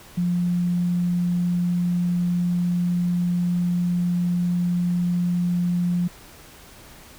sine tone, 176 Hz, F3, 14 cents sharp, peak -19 dBFS, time 0.17-6.08 s, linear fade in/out 10 ms, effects pink hiss -46 dBFS RMS until 7.18 s

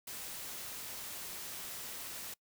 white noise, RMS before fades -44 dBFS, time 0.07-2.34 s, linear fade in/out 5 ms, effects noise-tail reverb RT60 0.1 s tail -24 dB re dry

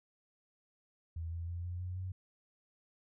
sine tone with pitch steps, 82.41 / 84.38 / 86.41 / 88.48 / 90.6 / 92.77 Hz, E2 / E2 / F2 / F2 / F#2 / F#2, 0 / +41 / -18 / +23 / -36 / +5 cents, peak -37 dBFS, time 1.16-2.12 s, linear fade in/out 5 ms, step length 160 ms, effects none

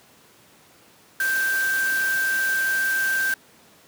sine tone in noise, 1568 Hz, G6, in tune, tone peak -20 dBFS, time 1.2-3.34 s, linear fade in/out 2 ms, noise white, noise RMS -32 dBFS, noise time 1.2-3.34 s, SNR +9 dB, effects pink hiss -53 dBFS RMS until 3.87 s + high-pass 150 Hz 12 dB/octave

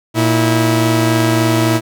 sawtooth tone pair together, 116.1 / 324.8 Hz, A#2 / E4, -7 / -26 cents, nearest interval octave + tritone, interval 1781 cents, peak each -10 dBFS, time 0.14-1.81 s, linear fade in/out 50 ms, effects none

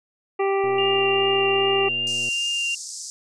harmonic tone, 392 Hz, G4, in tune, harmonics 1 / 2 / 3 / 5 / 6 / 7, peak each -20 / -26 / -30 / -34 / -36 / -37 dBFS, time 0.39-1.89 s, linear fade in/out 10 ms
click train, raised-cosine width 2 ms, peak -27 dBFS, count 197, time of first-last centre 0.64-2.287 s, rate 119 Hz
sine tone with vibrato, 2794 Hz, F7, in tune, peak -22 dBFS, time 0.78-2.75 s, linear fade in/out 5 ms, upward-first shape triangle, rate 2.5 Hz, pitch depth 11 cents each way
white band-pass noise, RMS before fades -35 dBFS, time 2.07-3.1 s, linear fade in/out 0 ms, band 4900 to 8300 Hz, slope 48 dB/octave
effects none

